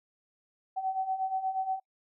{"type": "beating tone pair", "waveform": "sine", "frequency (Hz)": [755, 763.4], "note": ["F#5", "G5"], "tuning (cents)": [35, -46], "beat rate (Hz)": 8.4, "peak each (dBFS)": [-35, -30], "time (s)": [0.76, 1.8], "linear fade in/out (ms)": 20, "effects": ["noise-tail reverb RT60 0.1 s tail -26 dB re dry"]}